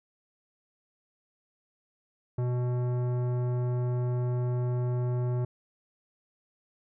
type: tone with tanh clipping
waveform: sine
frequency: 123.47 Hz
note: B2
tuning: in tune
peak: -28 dBFS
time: 2.38-5.45 s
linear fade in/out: 5 ms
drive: 15 dB
effects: none